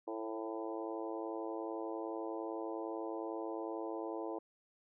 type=harmonic tone with a mistuned harmonic; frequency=111.1 Hz; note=A2; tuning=17 cents sharp; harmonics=3 / 4 / 5 / 6 / 7 / 8 / 9; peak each=-42 / -44 / -46 / -48 / -49 / -50 / -51 dBFS; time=0.07-4.39 s; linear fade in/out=10 ms; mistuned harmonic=5; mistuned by=-27 cents; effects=none